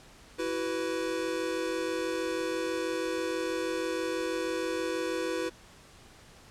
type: chord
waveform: square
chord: E suspended second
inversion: none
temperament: equal with one note detuned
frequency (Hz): 329.6 / 375.8 / 493.9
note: E4 / F#4 / B4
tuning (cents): 0 / +27 / 0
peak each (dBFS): -35 / -36 / -34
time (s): 0.38-5.5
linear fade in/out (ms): 20
effects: pink hiss -54 dBFS RMS until 6.5 s + low-pass 9000 Hz 12 dB/octave